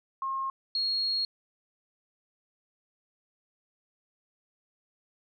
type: tone pair in turn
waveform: sine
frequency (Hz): 1073 / 4292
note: C6 / C8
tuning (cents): +43 / +43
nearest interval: 2 octaves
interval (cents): 2400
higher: second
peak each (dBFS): -29 / -26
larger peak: second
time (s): 0.22-0.5 / 0.75-1.25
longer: second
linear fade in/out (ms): 2
effects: none